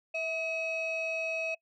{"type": "tone pair together", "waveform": "sine", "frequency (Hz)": [651, 2556], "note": ["E5", "D#7"], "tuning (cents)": [-22, 46], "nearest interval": "2 octaves", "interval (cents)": 2368, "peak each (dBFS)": [-32, -31], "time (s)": [0.14, 1.55], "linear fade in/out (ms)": 10, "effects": ["noise-tail reverb RT60 0.1 s tail -24 dB re dry", "tanh soft clip ceiling -27 dBFS"]}